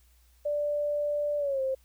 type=tone with pitch glide; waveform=sine; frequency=587.3 to 529.3 Hz; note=D5 to C5; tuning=0 to +20 cents; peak=-26 dBFS; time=0.45-1.75 s; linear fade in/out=10 ms; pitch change=-180 cents; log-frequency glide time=1.38-1.61 s; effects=added 60 Hz sine -59 dBFS peak until 1.84 s + white hiss -67 dBFS RMS until 1.84 s